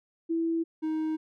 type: tone pair in turn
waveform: sine / triangle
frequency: 330 / 314.1 Hz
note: E4 / D#4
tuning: +2 / +16 cents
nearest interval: minor second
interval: 86 cents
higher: first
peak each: -25 dBFS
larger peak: neither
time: 0.29-0.64 / 0.82-1.17 s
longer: neither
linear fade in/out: 20 ms
effects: none